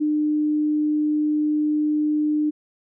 sine tone, 301.7 Hz, D4, 47 cents sharp, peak -18 dBFS, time 0-2.51 s, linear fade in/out 20 ms, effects none

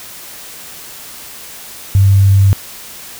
sine tone, 98 Hz, G2, in tune, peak -5 dBFS, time 1.95-2.53 s, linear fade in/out 0 ms, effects white hiss -32 dBFS RMS until 3.19 s

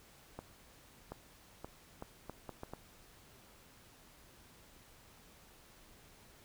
accelerating click train, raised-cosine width 1 ms, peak -29 dBFS, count 8, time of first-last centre 0.39-2.736 s, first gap 730 ms, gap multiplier 0.72, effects pink hiss -61 dBFS RMS until 6.44 s

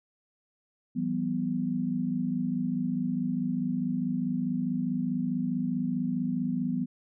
sine tone cluster, 167.5 / 192.2 / 247.6 Hz, E3 / G3 / B3, +28 / -34 / +5 cents, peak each -33 / -32 / -29 dBFS, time 0.95-6.86 s, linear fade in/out 20 ms, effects none

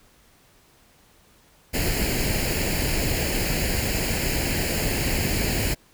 pink noise with comb filter, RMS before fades -24 dBFS, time 1.73-5.75 s, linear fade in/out 20 ms, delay 0.42 ms, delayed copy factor +0.7, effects pink hiss -57 dBFS RMS until 5.93 s

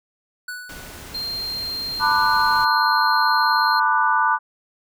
square tone with exponential decay, 1480 Hz, F#6, in tune, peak -28 dBFS, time 0.48-1.27 s, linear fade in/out 5 ms, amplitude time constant 170 ms
pink noise, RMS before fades -38 dBFS, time 0.69-2.65 s, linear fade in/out 5 ms
triangle tone, 4186 Hz, C8, in tune, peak -24 dBFS, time 1.14-3.8 s, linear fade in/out 10 ms
sine chord, B minor seventh, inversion third, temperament just, 889 / 987.8 / 1185.3 / 1481.6 Hz, A5 / B5 / D6 / F#6, +18 / 0 / +16 / +2 cents, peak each -21 dBFS, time 1.99-4.39 s, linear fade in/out 50 ms
effects none

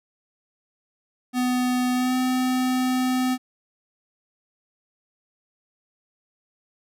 square tone with pitch glide, 250 to 255 Hz, B3 to C4, +21 to -44 cents, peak -21 dBFS, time 1.33-3.38 s, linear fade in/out 50 ms, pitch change +35 cents, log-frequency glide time 1.94-2.15 s, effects none

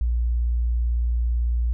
sine tone, 59 Hz, A#1, 22 cents sharp, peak -19 dBFS, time 0.01-1.73 s, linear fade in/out 0 ms, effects none

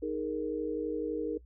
sine chord, D# suspended fourth, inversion none, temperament just, 311.1 / 414.8 / 466.7 Hz, D#4 / G#4 / A#4, 0 / -2 / +2 cents, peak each -35 / -37 / -34 dBFS, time 0.02-1.38 s, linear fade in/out 10 ms, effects noise-tail reverb RT60 0.1 s tail -21 dB re dry + added 60 Hz sine -52 dBFS peak until 1.45 s

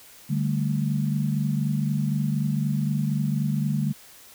sine chord, D suspended fourth, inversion none, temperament equal, 146.83 / 196 / 220 Hz, D3 / G3 / A3, 0 / 0 / 0 cents, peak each -24 / -28 / -28 dBFS, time 0.29-3.93 s, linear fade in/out 20 ms, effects white hiss -49 dBFS RMS until 4.34 s

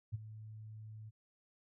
sine tone with ADSR envelope, 108.6 Hz, A2, 22 cents flat, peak -33 dBFS, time 0.12-1.11 s, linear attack 25 ms, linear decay 21 ms, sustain -14 dB, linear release 27 ms, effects none

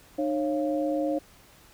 sine tone cluster, 303.9 / 548 / 691 Hz, D#4 / C#5 / F5, -41 / -20 / -19 cents, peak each -27 / -28 / -34 dBFS, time 0.18-1.19 s, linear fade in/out 10 ms, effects pink hiss -55 dBFS RMS until 1.73 s

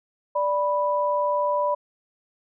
sine tone pair together, 587.3 / 985.7 Hz, D5 / B5, 0 / -4 cents, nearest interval major sixth, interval 896 cents, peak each -23 dBFS, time 0.35-1.75 s, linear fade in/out 10 ms, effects none

